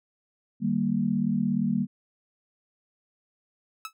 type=chord; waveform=sine; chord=Eb major; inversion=none; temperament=equal with one note detuned; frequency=152.8 / 196 / 233.1 Hz; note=Eb3 / G3 / Bb3; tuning=-31 / 0 / 0 cents; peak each=-31 / -26 / -26 dBFS; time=0.6-1.87 s; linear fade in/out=50 ms
type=tone with exponential decay; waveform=sawtooth; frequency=1300 Hz; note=E6; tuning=24 cents flat; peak=-26 dBFS; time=3.85-3.93 s; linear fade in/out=1 ms; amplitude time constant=16 ms
effects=none